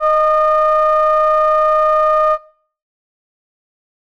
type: ring-modulated tone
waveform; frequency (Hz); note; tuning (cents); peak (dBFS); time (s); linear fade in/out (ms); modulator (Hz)
triangle; 302.5; D#4; -49; -5; 0-2.38; 50; 922
effects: noise-tail reverb RT60 0.5 s tail -21 dB re dry